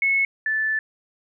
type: tone pair in turn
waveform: sine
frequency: 2193 / 1751.7 Hz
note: C#7 / A6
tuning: -19 / -8 cents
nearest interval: major third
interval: 389 cents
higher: first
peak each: -17 / -20 dBFS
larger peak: first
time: 0.02-0.25 / 0.46-0.79 s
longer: second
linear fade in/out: 2 ms
effects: none